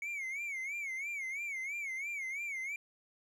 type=tone with vibrato; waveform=triangle; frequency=2217 Hz; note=C#7; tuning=in tune; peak=-35 dBFS; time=0.02-2.76 s; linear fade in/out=2 ms; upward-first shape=sine; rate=3 Hz; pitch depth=130 cents each way; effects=none